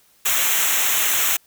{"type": "noise with comb filter", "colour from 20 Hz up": "white", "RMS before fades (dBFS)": -19, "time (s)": [0.25, 1.37], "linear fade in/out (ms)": 10, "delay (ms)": 0.21, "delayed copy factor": -0.8, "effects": ["white hiss -57 dBFS RMS until 1.46 s"]}